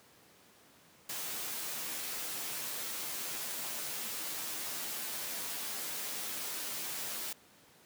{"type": "noise with comb filter", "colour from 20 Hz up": "white", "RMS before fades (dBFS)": -39, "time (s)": [1.09, 7.33], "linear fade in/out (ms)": 5, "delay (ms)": 11, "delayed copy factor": -0.65, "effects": ["pink hiss -61 dBFS RMS until 7.85 s", "high-pass 150 Hz 12 dB/octave"]}